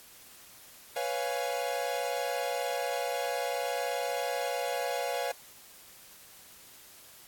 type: chord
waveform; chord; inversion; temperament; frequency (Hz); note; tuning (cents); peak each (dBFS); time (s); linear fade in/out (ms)
45% pulse; C# dominant seventh; third; equal; 493.9 / 554.4 / 698.5 / 830.6; B4 / C#5 / E#5 / G#5; 0 / 0 / 0 / 0; -36 / -35 / -35 / -38; 0.96-5.32; 5
effects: white hiss -53 dBFS RMS until 7.27 s + AAC 64 kbps